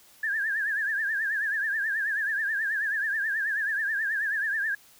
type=tone with vibrato; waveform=sine; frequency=1693 Hz; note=G#6; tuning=33 cents sharp; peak=-25 dBFS; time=0.23-4.75 s; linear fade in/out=5 ms; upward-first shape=triangle; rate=9.3 Hz; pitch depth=140 cents each way; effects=white hiss -56 dBFS RMS until 4.99 s